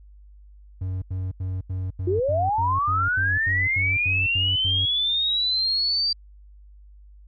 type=tone bursts; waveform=triangle; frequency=93 Hz; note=F#2; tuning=9 cents sharp; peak=-23 dBFS; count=14; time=0.81-4.855 s; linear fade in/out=5 ms; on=210 ms; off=85 ms
type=linear sweep; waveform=sine; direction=up; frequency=340 to 4699 Hz; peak=-20 dBFS; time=2.07-6.13 s; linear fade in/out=5 ms
effects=added 50 Hz sine -45 dBFS peak until 7.27 s